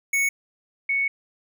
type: tone pair in turn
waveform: square / sine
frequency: 2217 / 2217 Hz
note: C#7 / C#7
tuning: 0 / 0 cents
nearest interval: unison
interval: 0 cents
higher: neither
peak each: -20 / -20 dBFS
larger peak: neither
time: 0.13-0.29 / 0.89-1.08 s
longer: second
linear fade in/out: 5 ms
effects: none